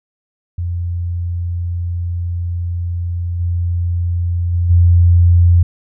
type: tone with level steps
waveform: sine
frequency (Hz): 86.9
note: F2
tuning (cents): -8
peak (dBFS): -17 / -14 / -12 / -6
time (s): 0.58-5.63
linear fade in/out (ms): 5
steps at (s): 3.39 / 4.52 / 4.69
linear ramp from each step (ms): 20
effects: none